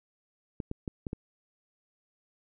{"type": "clicks", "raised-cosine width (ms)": 3, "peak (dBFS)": -21, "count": 5, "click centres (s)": [0.602, 0.714, 0.878, 1.068, 1.131], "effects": []}